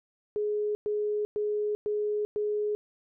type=tone bursts; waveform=sine; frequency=419.1 Hz; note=G#4; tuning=16 cents sharp; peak=-26 dBFS; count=5; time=0.36-2.75 s; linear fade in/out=0 ms; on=390 ms; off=110 ms; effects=none